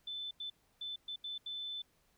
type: tone bursts at uneven times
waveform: sine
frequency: 3520 Hz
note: A7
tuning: in tune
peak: -39 dBFS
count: 6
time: 0.07-0.31 / 0.4-0.5 / 0.81-0.96 / 1.08-1.16 / 1.24-1.38 / 1.46-1.82 s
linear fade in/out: 5 ms
effects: pink hiss -73 dBFS RMS until 2.17 s